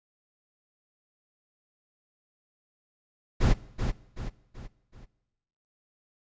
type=noise with echo; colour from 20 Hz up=brown; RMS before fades=-20 dBFS; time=3.4-3.54 s; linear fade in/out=20 ms; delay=380 ms; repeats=4; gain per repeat=-7 dB; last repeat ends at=5.06 s; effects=noise-tail reverb RT60 1.0 s tail -20 dB re dry + resampled to 16000 Hz